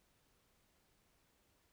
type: silence
effects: pink hiss -75 dBFS RMS until 1.72 s